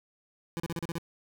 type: tone bursts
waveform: 25% pulse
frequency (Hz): 168.1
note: E3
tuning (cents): +34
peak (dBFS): -28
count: 7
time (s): 0.57-0.983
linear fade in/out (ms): 0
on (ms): 29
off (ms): 35
effects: none